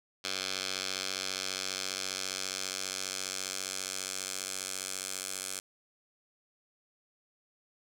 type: tone with band-pass filter sweep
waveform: 10% pulse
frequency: 94.8 Hz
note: F#2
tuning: 43 cents sharp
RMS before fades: -37 dBFS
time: 0.24-5.6 s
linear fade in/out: 5 ms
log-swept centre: 4500 to 8300 Hz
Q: 1.4
effects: none